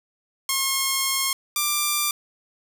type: tone pair in turn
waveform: 5% pulse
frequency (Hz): 1077 / 1184.1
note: C6 / D6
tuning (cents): +50 / +14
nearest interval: major second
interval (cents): 164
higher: second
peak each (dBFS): -9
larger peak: neither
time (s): 0.49-1.33 / 1.56-2.11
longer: first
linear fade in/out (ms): 2
effects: none